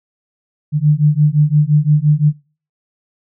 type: beating tone pair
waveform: sine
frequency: 146.83 / 152.63 Hz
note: D3 / D#3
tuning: 0 / -33 cents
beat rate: 5.8 Hz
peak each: -12 dBFS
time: 0.72-2.33 s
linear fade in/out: 50 ms
effects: noise-tail reverb RT60 0.4 s tail -25 dB re dry